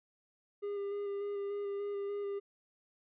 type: tone with vibrato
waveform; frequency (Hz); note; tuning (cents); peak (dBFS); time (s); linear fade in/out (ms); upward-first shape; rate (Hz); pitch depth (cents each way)
triangle; 403.9; G#4; -48; -33; 0.62-2.4; 20; square; 3.4; 15
effects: resampled to 8000 Hz